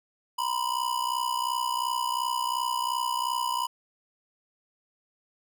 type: ring-modulated tone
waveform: square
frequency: 987.8 Hz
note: B5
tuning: in tune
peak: -24 dBFS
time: 0.38-3.67 s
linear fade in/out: 10 ms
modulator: 31.4 Hz
effects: none